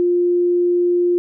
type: tone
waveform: sine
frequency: 352 Hz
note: F4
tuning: 14 cents sharp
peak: -13 dBFS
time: 0-1.18 s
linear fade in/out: 0 ms
effects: none